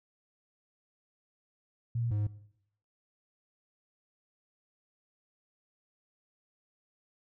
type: tone pair in turn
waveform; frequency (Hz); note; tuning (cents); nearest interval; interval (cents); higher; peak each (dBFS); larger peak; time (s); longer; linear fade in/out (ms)
sine / triangle; 117.6 / 104.52; A#2 / G#2; +16 / +12; major second; 204; first; -29 / -26; second; 1.95-2.11 / 2.11-2.27; neither; 5
effects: noise-tail reverb RT60 0.7 s tail -17 dB re dry